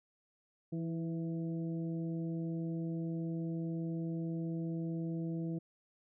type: harmonic tone with a mistuned harmonic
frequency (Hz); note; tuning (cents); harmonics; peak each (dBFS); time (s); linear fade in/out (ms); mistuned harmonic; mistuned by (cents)
165.9; E3; +11; 1 / 2 / 3 / 4; -36 / -40 / -50 / -54; 0.72-5.59; 10; 2; -22
effects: none